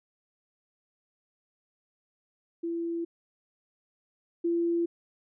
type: tone pair in turn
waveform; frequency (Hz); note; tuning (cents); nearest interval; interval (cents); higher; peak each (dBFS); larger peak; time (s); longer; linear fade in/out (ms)
sine; 336.6 / 339.9; E4 / F4; +36 / -47; unison; 17; second; -29 / -24; second; 2.63-3.05 / 4.44-4.86; neither; 10
effects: none